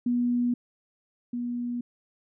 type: tone pair in turn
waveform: sine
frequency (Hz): 242.9 / 241.7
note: B3 / B3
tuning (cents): -29 / -37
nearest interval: unison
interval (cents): 8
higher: first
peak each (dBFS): -22 / -28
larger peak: first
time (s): 0.06-0.54 / 1.33-1.81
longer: neither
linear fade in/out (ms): 5
effects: none